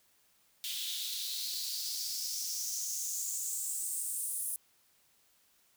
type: noise with high-pass filter sweep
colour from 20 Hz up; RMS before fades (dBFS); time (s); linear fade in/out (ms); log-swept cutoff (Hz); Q
white; -37; 0.64-4.56; 0; 3300 to 10000; 4.5
effects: white hiss -69 dBFS RMS until 5.76 s